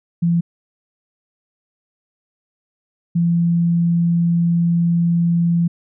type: tone pair in turn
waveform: sine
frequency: 170.2 / 170.2 Hz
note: F3 / F3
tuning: -44 / -44 cents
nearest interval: unison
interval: 0 cents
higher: neither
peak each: -13 dBFS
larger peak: neither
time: 0.22-0.41 / 3.15-5.68 s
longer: second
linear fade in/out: 10 ms
effects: none